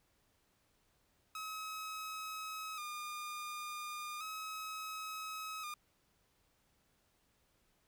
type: tone with vibrato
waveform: sawtooth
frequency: 1244.5 Hz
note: D#6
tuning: in tune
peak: -38 dBFS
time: 1.35-5.74 s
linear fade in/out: 2 ms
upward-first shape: square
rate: 0.35 Hz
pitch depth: 47 cents each way
effects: pink hiss -75 dBFS RMS until 7.87 s